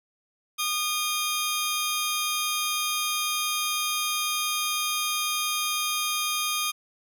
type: tone pair together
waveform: 15% pulse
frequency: 1223 / 3216 Hz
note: D#6 / G7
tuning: -30 / +44 cents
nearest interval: octave + perfect fourth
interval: 1674 cents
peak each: -21 / -22 dBFS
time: 0.58-6.72 s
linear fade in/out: 20 ms
effects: none